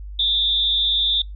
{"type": "tone with amplitude modulation", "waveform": "sine", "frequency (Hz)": 3586, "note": "A7", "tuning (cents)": 32, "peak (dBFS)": -13, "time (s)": [0.19, 1.22], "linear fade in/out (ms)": 5, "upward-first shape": "sine", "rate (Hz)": 240, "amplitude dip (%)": 75, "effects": ["noise-tail reverb RT60 0.2 s tail -26 dB re dry", "added 50 Hz sine -31 dBFS peak until 1.35 s"]}